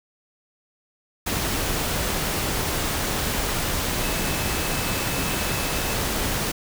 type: tone in noise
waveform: sine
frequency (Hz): 2600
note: E7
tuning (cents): -24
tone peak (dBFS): -36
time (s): 4.02-5.95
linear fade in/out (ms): 10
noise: pink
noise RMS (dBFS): -25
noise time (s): 1.26-6.52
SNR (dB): -14
effects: none